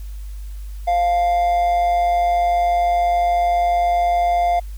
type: tone with amplitude modulation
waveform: triangle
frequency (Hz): 698.5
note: F5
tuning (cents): 0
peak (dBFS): -11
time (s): 0.87-4.6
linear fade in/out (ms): 10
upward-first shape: sine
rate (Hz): 173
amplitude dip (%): 35
effects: added 50 Hz sine -28 dBFS peak until 4.77 s + white hiss -51 dBFS RMS until 4.77 s